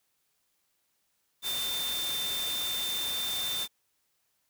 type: tone in noise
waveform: sine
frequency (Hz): 3580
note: A7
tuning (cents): +29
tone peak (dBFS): -31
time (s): 1.42-3.68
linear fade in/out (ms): 50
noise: white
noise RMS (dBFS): -36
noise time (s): 1.42-3.68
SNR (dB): +2
effects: white hiss -75 dBFS RMS until 4.49 s